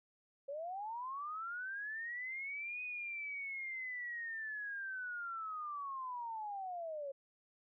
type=linear two-way sweep; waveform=sine; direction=up then down; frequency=539 to 2501 to 539 Hz; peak=-40 dBFS; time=0.48-7.12 s; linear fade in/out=10 ms; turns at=2.82 s; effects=none